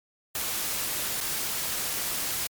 white noise with dropouts, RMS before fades -30 dBFS, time 0.35-2.47 s, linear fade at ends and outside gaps 2 ms, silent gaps 1.205-1.21 s, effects MP3 96 kbps

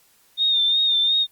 sine tone with vibrato, 3644 Hz, A#7, 40 cents flat, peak -16 dBFS, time 0.37-1.27 s, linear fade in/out 50 ms, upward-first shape sine, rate 2.8 Hz, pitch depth 46 cents each way, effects white hiss -58 dBFS RMS until 1.31 s + Opus 48 kbps

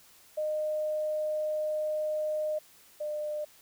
sine tone pair in turn, 613 / 601.8 Hz, D#5 / D5, -26 / +42 cents, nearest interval unison, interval 32 cents, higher first, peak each -28 / -31 dBFS, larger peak first, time 0.37-2.59 / 3-3.45 s, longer first, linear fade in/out 10 ms, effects white hiss -58 dBFS RMS until 3.61 s

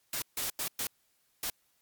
white noise bursts at uneven times, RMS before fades -34 dBFS, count 5, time 0.13-0.22 / 0.37-0.5 / 0.59-0.68 / 0.79-0.87 / 1.43-1.5 s, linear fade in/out 2 ms, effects white hiss -72 dBFS RMS until 1.81 s + MP3 96 kbps

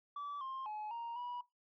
sine tone with pitch steps, 1153 / 1059 / 850 / 934 / 974 Hz, D6 / C6 / G#5 / A#5 / B5, -32 / +21 / +40 / +3 / -24 cents, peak -38 dBFS, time 0.16-1.41 s, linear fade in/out 5 ms, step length 250 ms, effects noise-tail reverb RT60 0.2 s tail -22 dB re dry + tanh soft clip ceiling -39 dBFS

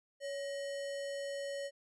sine tone with sample-and-hold, 560 Hz, C#5, 18 cents sharp, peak -37 dBFS, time 0.2-1.71 s, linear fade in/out 50 ms, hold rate 2450 Hz, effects resampled to 22050 Hz

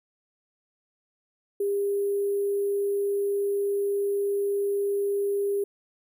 sine tone with sample-and-hold, 401.7 Hz, G4, 42 cents sharp, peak -23 dBFS, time 1.6-5.64 s, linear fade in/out 5 ms, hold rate 11025 Hz, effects none

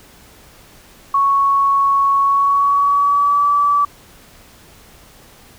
sine tone with pitch glide, 1108.7 to 1153.8 Hz, C#6 to D6, 0 to -31 cents, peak -11 dBFS, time 1.14-3.85 s, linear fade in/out 5 ms, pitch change +69 cents, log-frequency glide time 2.21-3.48 s, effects pink hiss -45 dBFS RMS until 5.58 s

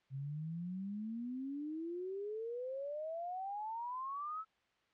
sine exponential sweep, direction up, 131.6 to 1318.5 Hz, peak -39 dBFS, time 0.1-4.45 s, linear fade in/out 50 ms, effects white hiss -75 dBFS RMS until 4.93 s + low-pass 3000 Hz 12 dB/octave

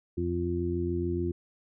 harmonic tone, 87 Hz, F2, 6 cents flat, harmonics 1 / 2 / 3 / 4, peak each -32 / -36 / -36 / -30 dBFS, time 0.17-1.32 s, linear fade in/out 10 ms, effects none

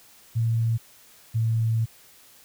sine tone pair in turn, 114.3 / 112.92 Hz, A#2 / A2, -34 / +45 cents, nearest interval unison, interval 21 cents, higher first, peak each -20 dBFS, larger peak neither, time 0.35-0.78 / 1.34-1.86 s, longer second, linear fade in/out 20 ms, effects white hiss -53 dBFS RMS until 2.44 s

